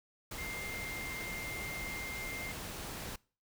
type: tone in noise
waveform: sine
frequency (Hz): 2105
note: C7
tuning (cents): +10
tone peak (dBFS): -41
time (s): 0.38-2.52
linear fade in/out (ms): 5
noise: pink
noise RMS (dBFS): -43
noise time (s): 0.31-3.16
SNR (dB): -1
effects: noise-tail reverb RT60 0.4 s tail -24 dB re dry